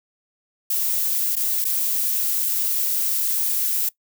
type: noise with dropouts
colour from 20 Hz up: violet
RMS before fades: -22 dBFS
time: 0.7-3.89 s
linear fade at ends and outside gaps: 5 ms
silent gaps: 1.355-1.365 / 1.644-1.65 s
effects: noise-tail reverb RT60 0.1 s tail -20 dB re dry